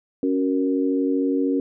sine chord, F# major, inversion second, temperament equal, 277.2 / 370 / 466.2 Hz, C#4 / F#4 / A#4, 0 / 0 / 0 cents, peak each -20 / -26 / -26 dBFS, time 0.23-1.6 s, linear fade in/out 2 ms, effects none

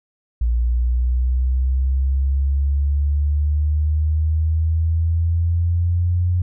sine linear sweep, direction up, 58.27 to 89.4 Hz, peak -15 dBFS, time 0.41-6.42 s, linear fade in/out 5 ms, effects none

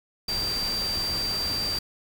sine tone in noise, 4699 Hz, D8, in tune, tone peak -26 dBFS, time 0.28-1.79 s, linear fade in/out 5 ms, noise pink, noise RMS -34 dBFS, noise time 0.28-1.79 s, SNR +5 dB, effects none

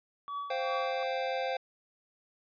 triangle tone with tremolo, 1139 Hz, C#6, 47 cents sharp, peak -31 dBFS, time 0.28-1.03 s, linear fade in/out 0 ms, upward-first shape triangle, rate 2.6 Hz, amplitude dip 95%
square chord, C suspended fourth, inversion none, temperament equal, 523.3 / 698.5 / 784 Hz, C5 / F5 / G5, 0 / 0 / 0 cents, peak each -34 / -37 / -37 dBFS, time 0.5-1.57 s, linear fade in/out 5 ms
effects resampled to 11025 Hz

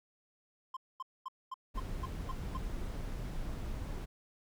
triangle tone bursts, 1046.5 Hz, C6, in tune, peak -36 dBFS, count 8, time 0.74-2.574 s, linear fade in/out 5 ms, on 28 ms, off 230 ms
brown noise, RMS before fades -39 dBFS, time 1.74-4.06 s, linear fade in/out 20 ms
effects none

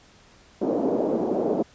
pink band-pass noise, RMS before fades -24 dBFS, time 0.61-1.63 s, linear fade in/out 10 ms, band 250 to 620 Hz, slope 24 dB/octave, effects pink hiss -54 dBFS RMS until 1.74 s + resampled to 16000 Hz

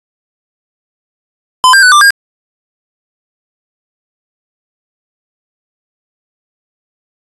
square tone with pitch steps, 1019 / 1590 / 1492 / 1184 / 1617 Hz, C6 / G6 / F#6 / D6 / G#6, -46 / +24 / +14 / +14 / -47 cents, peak -3 dBFS, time 1.64-2.105 s, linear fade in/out 0 ms, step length 93 ms, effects resampled to 24000 Hz

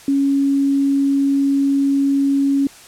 sine tone, 277.2 Hz, C#4, in tune, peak -13 dBFS, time 0.08-2.67 s, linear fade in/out 2 ms, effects white hiss -42 dBFS RMS until 2.87 s + low-pass 10000 Hz 12 dB/octave

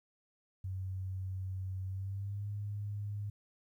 sine tone with pitch glide, 94.3 to 102.83 Hz, F#2 to G#2, +33 to -17 cents, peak -36 dBFS, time 0.64-3.3 s, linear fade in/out 5 ms, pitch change +150 cents, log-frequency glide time 1.85-2.48 s, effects 12-bit

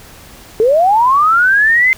sine linear sweep, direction up, 419.4 to 2093 Hz, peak -7 dBFS, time 0.6-1.93 s, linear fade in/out 0 ms, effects pink hiss -38 dBFS RMS until 1.97 s

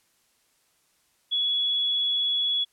sine tone, 3379 Hz, G#7, 29 cents sharp, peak -22 dBFS, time 1.31-2.65 s, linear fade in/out 20 ms, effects white hiss -67 dBFS RMS until 2.72 s + low-pass 12000 Hz 12 dB/octave

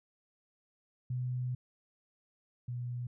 sine tone pair in turn, 125.5 / 122.28 Hz, B2 / B2, +28 / -17 cents, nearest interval unison, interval 45 cents, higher first, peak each -32 / -35 dBFS, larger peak first, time 1.1-1.55 / 2.68-3.07 s, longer first, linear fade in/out 5 ms, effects none

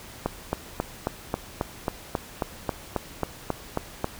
click train, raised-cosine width 1 ms, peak -10 dBFS, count 15, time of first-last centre 0.26-4.044 s, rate 3.7 Hz, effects pink hiss -44 dBFS RMS until 4.19 s

